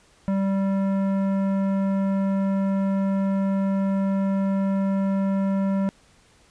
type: tone with tanh clipping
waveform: sine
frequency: 194.8 Hz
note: G3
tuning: 11 cents flat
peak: -22 dBFS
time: 0.28-5.89 s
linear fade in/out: 0 ms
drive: 14 dB
effects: pink hiss -57 dBFS RMS until 6.5 s + resampled to 22050 Hz